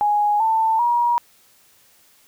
sine tone with pitch steps, 830.6 / 890.2 / 954.1 Hz, G#5 / A5 / A#5, 0 / +20 / +40 cents, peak -15 dBFS, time 0.01-1.18 s, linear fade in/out 0 ms, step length 390 ms, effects white hiss -55 dBFS RMS until 2.27 s

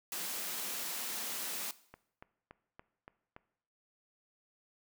white high-pass noise, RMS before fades -39 dBFS, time 0.12-1.71 s, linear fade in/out 2 ms, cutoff 170 Hz, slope 48 dB/octave
click train, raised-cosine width 0.5 ms, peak -34 dBFS, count 6, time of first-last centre 1.94-3.365 s, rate 3.51 Hz
effects noise-tail reverb RT60 0.7 s tail -18 dB re dry

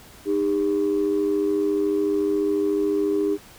sine tone pair together, 307.8 / 401.8 Hz, D#4 / G4, -19 / +43 cents, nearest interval perfect fourth, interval 462 cents, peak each -22 / -20 dBFS, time 0.25-3.38 s, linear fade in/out 50 ms, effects tanh soft clip ceiling -14 dBFS + pink hiss -47 dBFS RMS until 3.58 s

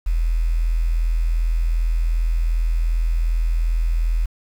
sine tone with quantisation, 41.32 Hz, E1, 5 cents sharp, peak -16 dBFS, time 0.06-4.26 s, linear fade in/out 10 ms, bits 7, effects none

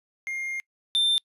triangle tone pair in turn, 2122 / 3580 Hz, C7 / A7, +24 / +29 cents, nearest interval major sixth, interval 905 cents, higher second, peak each -27 / -18 dBFS, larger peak second, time 0.27-0.6 / 0.95-1.18 s, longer first, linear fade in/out 0 ms, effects noise-tail reverb RT60 0.1 s tail -26 dB re dry + resampled to 32000 Hz

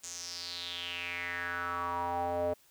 square tone with band-pass filter sweep, 87.31 Hz, F2, in tune, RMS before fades -36 dBFS, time 0.03-2.54 s, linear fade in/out 10 ms, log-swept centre 7000 to 560 Hz, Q 5.4, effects white hiss -64 dBFS RMS until 2.7 s

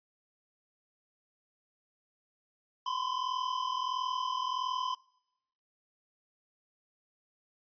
square tone pair together, 1008.5 / 1050 Hz, B5 / C6, +36 / +6 cents, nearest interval minor second, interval 70 cents, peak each -34 / -36 dBFS, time 2.86-4.95 s, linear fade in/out 5 ms, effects noise-tail reverb RT60 0.9 s tail -25 dB re dry + resampled to 11025 Hz

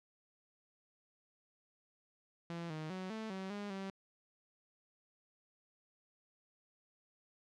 sawtooth tone with pitch steps, 169.5 / 156 / 186.4 / 220.1 / 190.4 / 204.5 / 193.5 Hz, E3 / D#3 / F#3 / A3 / F#3 / G#3 / G3, +49 / +5 / +13 / +1 / +50 / -26 / -22 cents, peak -37 dBFS, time 2.5-3.9 s, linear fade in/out 0 ms, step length 200 ms, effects low-pass 5000 Hz 12 dB/octave

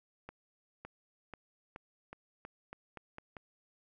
accelerating click train, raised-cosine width 0.5 ms, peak -30 dBFS, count 10, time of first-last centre 0.29-3.368 s, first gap 560 ms, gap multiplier 0.87, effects none

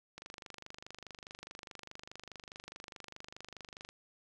click train, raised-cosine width 0.2 ms, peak -29 dBFS, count 93, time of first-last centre 0.18-3.89 s, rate 24.8 Hz, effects none

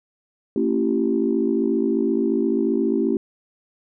sine tone cluster, 226.1 / 274.4 / 334.5 / 389.1 Hz, A3 / C#4 / E4 / G4, +47 / -17 / +25 / -13 cents, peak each -23 dBFS, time 0.56-3.17 s, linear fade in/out 2 ms, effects tanh soft clip ceiling -7 dBFS

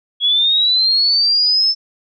sine linear sweep, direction up, 3322 to 5300 Hz, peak -11 dBFS, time 0.2-1.75 s, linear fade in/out 50 ms, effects none

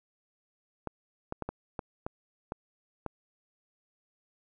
clicks, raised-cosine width 1 ms, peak -20 dBFS, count 8, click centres 0.873 / 1.324 / 1.423 / 1.49 / 1.792 / 2.065 / 2.521 / 3.063 s, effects none

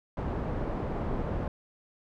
pink low-pass noise, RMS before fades -32 dBFS, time 0.17-1.48 s, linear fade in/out 2 ms, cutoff 850 Hz, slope 12 dB/octave, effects none

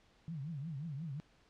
sine tone with vibrato, 150.6 Hz, D3, 44 cents sharp, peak -39 dBFS, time 0.28-1.2 s, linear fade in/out 0 ms, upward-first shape triangle, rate 5.6 Hz, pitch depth 260 cents each way, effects pink hiss -68 dBFS RMS until 1.49 s + low-pass 5000 Hz 12 dB/octave

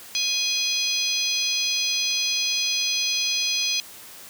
harmonic tone with a mistuned harmonic, 830 Hz, G#5, 1 cent flat, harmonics 3 / 4 / 5 / 6 / 7, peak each -28 / -28 / -28 / -28 / -28 dBFS, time 0.15-3.8 s, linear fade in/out 0 ms, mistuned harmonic 7, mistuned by +84 cents, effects white hiss -43 dBFS RMS until 4.29 s + high-pass 80 Hz 12 dB/octave

